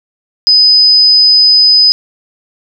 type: tone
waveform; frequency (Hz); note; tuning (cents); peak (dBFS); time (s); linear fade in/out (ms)
sine; 5010; D#8; +11; -3; 0.47-1.92; 0
effects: none